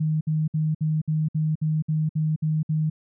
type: tone bursts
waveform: sine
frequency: 155.56 Hz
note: D#3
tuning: in tune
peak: -20 dBFS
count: 11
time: 0-2.9 s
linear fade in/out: 10 ms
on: 210 ms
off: 59 ms
effects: none